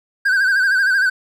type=tone with vibrato; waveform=triangle; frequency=1557 Hz; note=G6; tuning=12 cents flat; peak=-11 dBFS; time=0.25-1.1 s; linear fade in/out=10 ms; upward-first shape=sine; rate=13 Hz; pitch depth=79 cents each way; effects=none